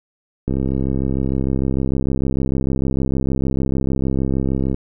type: click train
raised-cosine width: 3 ms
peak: -8 dBFS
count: 285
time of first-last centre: 0.48-4.744 s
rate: 66.6 Hz
effects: none